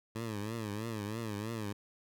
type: tone with vibrato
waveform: 15% pulse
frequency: 108.6 Hz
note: A2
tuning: 22 cents flat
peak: -30 dBFS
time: 0.15-1.73 s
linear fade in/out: 10 ms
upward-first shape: triangle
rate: 3.1 Hz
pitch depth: 140 cents each way
effects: none